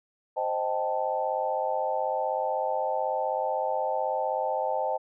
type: chord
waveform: sine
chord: A half-diminished seventh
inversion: first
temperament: equal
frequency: 523.3 / 622.3 / 784 / 880 Hz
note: C5 / Eb5 / G5 / A5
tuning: 0 / 0 / 0 / 0 cents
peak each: -31 dBFS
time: 0.36-4.98 s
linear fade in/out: 20 ms
effects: none